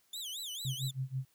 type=tone with vibrato; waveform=sawtooth; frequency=3435 Hz; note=A7; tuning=42 cents flat; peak=-36 dBFS; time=0.13-0.91 s; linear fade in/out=5 ms; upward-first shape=sine; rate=4.5 Hz; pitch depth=260 cents each way
type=tone with tremolo; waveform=sine; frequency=131.7 Hz; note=C3; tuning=12 cents sharp; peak=-31 dBFS; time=0.65-1.25 s; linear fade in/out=0 ms; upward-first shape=sine; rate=6.2 Hz; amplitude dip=95%
effects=white hiss -71 dBFS RMS until 1.34 s